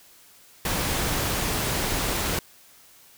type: noise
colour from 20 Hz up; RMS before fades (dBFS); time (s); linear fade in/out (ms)
pink; -26; 0.65-2.39; 2
effects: white hiss -53 dBFS RMS until 3.17 s